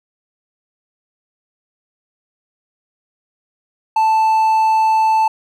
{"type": "tone", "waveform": "triangle", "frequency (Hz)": 880, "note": "A5", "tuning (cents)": 0, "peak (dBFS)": -9, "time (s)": [3.96, 5.28], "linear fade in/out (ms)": 5, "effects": []}